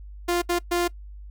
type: tone bursts at uneven times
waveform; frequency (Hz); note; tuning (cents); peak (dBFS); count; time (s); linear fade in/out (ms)
sawtooth; 349.2; F4; 0; -17; 3; 0.28-0.42 / 0.49-0.59 / 0.71-0.88; 10
effects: noise-tail reverb RT60 0.1 s tail -22 dB re dry + added 50 Hz sine -38 dBFS peak until 1.3 s